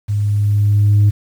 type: tone with level ramp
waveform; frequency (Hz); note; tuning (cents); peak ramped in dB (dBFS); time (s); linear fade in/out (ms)
sine; 103.2; G#2; -10; -14 to -5; 0.08-1.11; 20
effects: tanh soft clip ceiling -6 dBFS + 7-bit